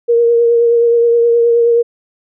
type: tone with vibrato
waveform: sine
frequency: 469 Hz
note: A#4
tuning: 11 cents sharp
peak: -7 dBFS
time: 0.08-1.83 s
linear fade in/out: 20 ms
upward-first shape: triangle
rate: 9.5 Hz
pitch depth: 23 cents each way
effects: none

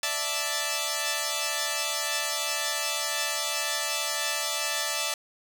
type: chord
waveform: 5% pulse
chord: D suspended second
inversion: none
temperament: equal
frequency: 587.3 / 659.3 / 880 Hz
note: D5 / E5 / A5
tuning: 0 / 0 / 0 cents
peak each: -20 dBFS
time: 0.03-5.14 s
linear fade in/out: 2 ms
effects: none

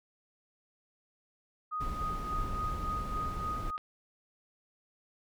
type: tone with tremolo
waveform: sine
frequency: 1244.5 Hz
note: D#6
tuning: in tune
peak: -32 dBFS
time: 1.71-3.78 s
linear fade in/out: 20 ms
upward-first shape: sine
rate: 3.5 Hz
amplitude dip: 60%
type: noise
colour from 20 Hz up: brown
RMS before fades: -37 dBFS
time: 1.8-3.71 s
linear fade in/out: 10 ms
type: click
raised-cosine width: 0.3 ms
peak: -28 dBFS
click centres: 3.779 s
effects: none

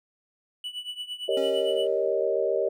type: tone with tremolo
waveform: triangle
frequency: 2960 Hz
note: F#7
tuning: in tune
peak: -28 dBFS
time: 0.64-1.87 s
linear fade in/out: 2 ms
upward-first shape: triangle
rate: 8.8 Hz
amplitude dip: 90%
type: chord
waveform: sine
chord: Eb dominant seventh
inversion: first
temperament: equal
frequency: 392 / 466.2 / 554.4 / 622.3 Hz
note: G4 / Bb4 / Db5 / Eb5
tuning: 0 / 0 / 0 / 0 cents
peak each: -28 dBFS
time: 1.28-2.69 s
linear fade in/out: 10 ms
type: tone with exponential decay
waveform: square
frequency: 274.2 Hz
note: C#4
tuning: 19 cents flat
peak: -33 dBFS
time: 1.37-2.34 s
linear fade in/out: 2 ms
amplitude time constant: 210 ms
effects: none

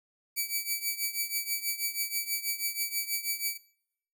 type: tone with tremolo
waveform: 5% pulse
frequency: 2299 Hz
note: D7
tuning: 37 cents flat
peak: -17 dBFS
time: 0.36-3.58 s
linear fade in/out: 20 ms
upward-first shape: triangle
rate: 6.2 Hz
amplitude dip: 85%
effects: noise-tail reverb RT60 0.7 s tail -22 dB re dry

